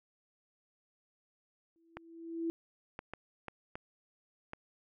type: tone with exponential growth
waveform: sine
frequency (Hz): 331.3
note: E4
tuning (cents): +9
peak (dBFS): -30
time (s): 1.76-2.5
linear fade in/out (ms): 0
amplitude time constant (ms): 160
type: clicks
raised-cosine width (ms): 0.5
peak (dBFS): -26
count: 6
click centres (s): 1.97 / 2.991 / 3.136 / 3.483 / 3.755 / 4.534
effects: none